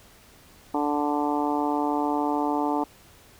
harmonic tone, 146.83 Hz, D3, in tune, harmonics 2 / 3 / 4 / 5 / 6 / 7 / 8, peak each -26 / -32 / -35 / -30 / -28 / -35 / -38 dBFS, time 0.74-2.84 s, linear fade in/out 5 ms, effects pink hiss -53 dBFS RMS until 3.39 s

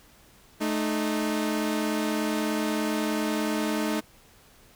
sawtooth tone pair together, 217.1 / 307.3 Hz, A3 / D#4, -23 / -21 cents, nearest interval tritone, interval 602 cents, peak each -24 dBFS, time 0.6-4.01 s, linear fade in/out 20 ms, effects pink hiss -56 dBFS RMS until 4.75 s

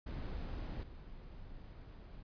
brown noise with level steps, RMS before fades -41 / -51 dBFS, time 0.06-2.23 s, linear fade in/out 10 ms, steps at 0.83 s, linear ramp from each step 2 ms, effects resampled to 11025 Hz

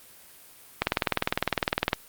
click train, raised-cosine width 0.3 ms, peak -6 dBFS, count 23, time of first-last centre 0.82-1.931 s, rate 19.8 Hz, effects white hiss -51 dBFS RMS until 2.08 s + Opus 32 kbps

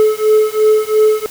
triangle beating tone pair, 429.4 / 432.3 Hz, A4 / A4, -42 / -31 cents, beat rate 2.9 Hz, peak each -10 dBFS, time 0-1.26 s, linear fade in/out 0 ms, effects white hiss -33 dBFS RMS until 1.3 s

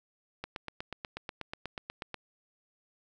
click train, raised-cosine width 0.3 ms, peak -21 dBFS, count 15, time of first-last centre 0.44-2.143 s, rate 8.22 Hz, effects none

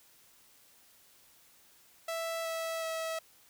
sawtooth tone with pitch steps, 659.3 / 654 / 648.7 Hz, E5 / E5 / E5, 0 / -14 / -28 cents, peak -30 dBFS, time 2.08-3.19 s, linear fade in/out 5 ms, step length 370 ms, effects white hiss -62 dBFS RMS until 3.49 s

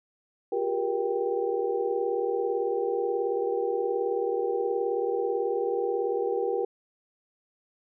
sine tone cluster, 357.5 / 396.4 / 415 / 474.6 / 786 Hz, F4 / G4 / G#4 / A#4 / G5, +41 / +19 / -1 / +31 / +4 cents, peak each -33 / -30 / -37 / -28 / -35 dBFS, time 0.52-6.65 s, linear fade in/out 5 ms, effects none

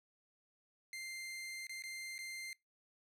sawtooth tone with dropouts, 2093 Hz, C7, in tune, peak -40 dBFS, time 0.93-2.53 s, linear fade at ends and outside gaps 1 ms, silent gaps 1.669-1.694 / 1.823-1.837 / 2.181-2.189 s, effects noise-tail reverb RT60 0.2 s tail -23 dB re dry + low-pass 12000 Hz 12 dB/octave

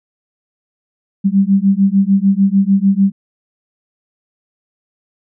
sine beating tone pair, 192.8 / 199.5 Hz, G3 / G3, -28 / +31 cents, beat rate 6.7 Hz, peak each -12 dBFS, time 1.24-3.12 s, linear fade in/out 20 ms, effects none

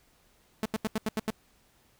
sawtooth tone bursts, 217.6 Hz, A3, 19 cents flat, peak -23 dBFS, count 7, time 0.63-1.303 s, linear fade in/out 0 ms, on 25 ms, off 83 ms, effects pink hiss -65 dBFS RMS until 1.99 s

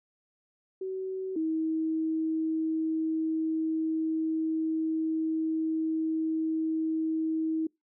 sine tone pair in turn, 378.3 / 319.1 Hz, F#4 / D#4, +38 / +44 cents, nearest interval minor third, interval 294 cents, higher first, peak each -31 / -26 dBFS, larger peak second, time 0.81-1.36 / 1.36-7.67 s, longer second, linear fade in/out 5 ms, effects noise-tail reverb RT60 0.2 s tail -26 dB re dry

